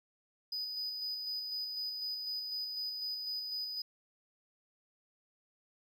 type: tone with tremolo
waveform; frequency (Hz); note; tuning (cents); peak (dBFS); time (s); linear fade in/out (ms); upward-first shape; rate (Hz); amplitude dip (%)
triangle; 4978; D#8; 0; -34; 0.52-3.82; 5; square; 4; 30
effects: none